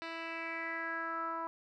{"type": "tone with low-pass filter sweep", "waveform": "10% pulse", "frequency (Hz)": 329.6, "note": "E4", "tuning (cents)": 0, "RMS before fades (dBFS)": -39, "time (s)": [0.02, 1.47], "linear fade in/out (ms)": 0, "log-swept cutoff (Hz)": [3400, 1100], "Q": 4.8, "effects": []}